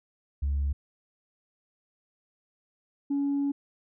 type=tone pair in turn; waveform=sine; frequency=70.4 / 281.6 Hz; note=C#2 / C#4; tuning=+27 / +27 cents; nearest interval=2 octaves; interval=2400 cents; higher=second; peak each=-23 dBFS; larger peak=neither; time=0.42-0.73 / 3.1-3.52 s; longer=second; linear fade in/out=10 ms; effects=tanh soft clip ceiling -22 dBFS